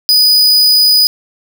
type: tone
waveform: 45% pulse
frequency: 4966 Hz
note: D#8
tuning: 4 cents flat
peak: -5 dBFS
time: 0.09-1.07 s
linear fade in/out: 0 ms
effects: none